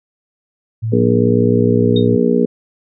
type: tone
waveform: sine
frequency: 111.9 Hz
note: A2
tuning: 30 cents sharp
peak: -16 dBFS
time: 0.82-2.17 s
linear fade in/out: 20 ms
type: harmonic tone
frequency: 59.6 Hz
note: A#1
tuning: 39 cents sharp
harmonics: 3 / 4 / 5 / 6 / 7 / 8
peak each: -19 / -15 / -21 / -28 / -16 / -18 dBFS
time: 0.92-2.46 s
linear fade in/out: 10 ms
type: tone with exponential decay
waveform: sine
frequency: 3706 Hz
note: A#7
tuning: 11 cents flat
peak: -18 dBFS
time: 1.96-2.08 s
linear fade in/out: 5 ms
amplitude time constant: 25 ms
effects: none